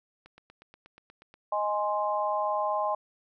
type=click train; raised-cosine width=0.3 ms; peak=-35 dBFS; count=10; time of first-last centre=0.26-1.34 s; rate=8.33 Hz
type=chord; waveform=sine; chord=Ab major; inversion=second; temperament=equal; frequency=622.3 / 830.6 / 1046.5 Hz; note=Eb5 / Ab5 / C6; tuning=0 / 0 / 0 cents; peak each=-30 dBFS; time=1.52-2.95 s; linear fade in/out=5 ms
effects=none